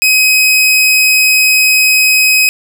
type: tone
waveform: sawtooth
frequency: 2530 Hz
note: D#7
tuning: 28 cents sharp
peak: -3 dBFS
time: 0.02-2.49 s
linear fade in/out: 0 ms
effects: none